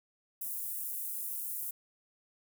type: high-pass noise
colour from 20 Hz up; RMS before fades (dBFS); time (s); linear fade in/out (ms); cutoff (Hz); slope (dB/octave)
pink; -38; 0.41-1.71; 5; 11000; 24
effects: none